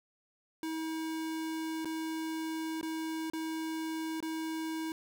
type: tone with dropouts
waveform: square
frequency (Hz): 320.1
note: D#4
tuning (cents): +49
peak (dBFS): -35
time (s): 0.63-4.92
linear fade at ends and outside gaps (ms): 1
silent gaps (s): 1.847-1.855 / 2.812-2.829 / 3.3-3.334 / 4.204-4.226
effects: none